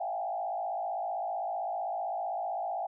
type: tone with frequency modulation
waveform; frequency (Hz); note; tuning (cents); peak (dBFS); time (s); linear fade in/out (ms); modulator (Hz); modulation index
sine; 741; F#5; +2; -31; 0-2.87; 10; 55.6; 1.5
effects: none